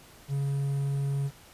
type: tone with quantisation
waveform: triangle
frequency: 139.4 Hz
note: C#3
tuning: 10 cents sharp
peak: -24 dBFS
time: 0.28-1.31 s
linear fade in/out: 50 ms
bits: 9
effects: pink hiss -53 dBFS RMS until 1.53 s + resampled to 32000 Hz